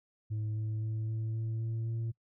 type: tone with pitch steps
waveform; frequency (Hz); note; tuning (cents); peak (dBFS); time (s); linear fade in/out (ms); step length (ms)
sine; 107.7 / 108.76 / 109.84 / 110.92 / 112.01 / 113.12 / 114.24; A2 / A2 / A2 / A2 / A2 / A2 / A#2; -37 / -20 / -3 / +14 / +31 / +48 / -35; -29; 0.3-2.12; 20; 260
effects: noise-tail reverb RT60 0.1 s tail -25 dB re dry + tanh soft clip ceiling -31 dBFS